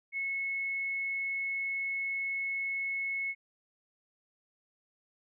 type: tone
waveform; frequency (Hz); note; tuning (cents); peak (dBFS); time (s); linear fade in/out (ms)
sine; 2191; C#7; -21; -31; 0.12-3.35; 50
effects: none